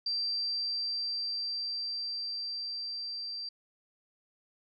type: tone with level ramp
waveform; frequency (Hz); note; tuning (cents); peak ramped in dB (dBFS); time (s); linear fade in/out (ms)
sine; 4699; D8; 0; -29 to -36; 0.06-3.49; 5
effects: none